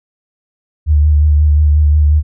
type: tone with vibrato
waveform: sine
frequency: 75 Hz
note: D2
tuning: 37 cents sharp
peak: -6 dBFS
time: 0.86-2.23 s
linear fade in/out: 50 ms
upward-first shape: sine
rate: 5.6 Hz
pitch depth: 33 cents each way
effects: none